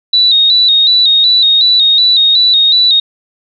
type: tone with vibrato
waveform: sine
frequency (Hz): 3840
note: B7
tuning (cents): -49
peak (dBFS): -5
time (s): 0.13-3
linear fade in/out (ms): 5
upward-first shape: square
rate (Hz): 2.7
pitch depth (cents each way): 52
effects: none